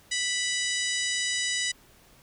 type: harmonic tone with a mistuned harmonic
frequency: 987.8 Hz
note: B5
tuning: in tune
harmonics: 2 / 3 / 4 / 5 / 6 / 7 / 8 / 9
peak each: -31 / -33 / -34 / -35 / -36 / -36 / -37 / -38 dBFS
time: 0.11-1.72 s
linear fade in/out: 10 ms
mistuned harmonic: 4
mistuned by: -31 cents
effects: pink hiss -57 dBFS RMS until 2.22 s